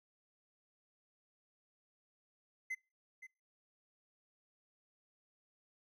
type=tone with echo; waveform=triangle; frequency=2052 Hz; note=C7; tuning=34 cents flat; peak=-35 dBFS; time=2.7-2.75 s; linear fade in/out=10 ms; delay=520 ms; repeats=1; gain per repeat=-12 dB; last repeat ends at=3.27 s; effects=noise-tail reverb RT60 0.3 s tail -26 dB re dry